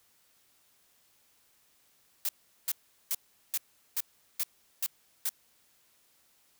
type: noise bursts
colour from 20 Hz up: blue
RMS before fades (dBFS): -30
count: 8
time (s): 2.25-5.292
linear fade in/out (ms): 2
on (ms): 39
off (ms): 390
effects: white hiss -67 dBFS RMS until 6.59 s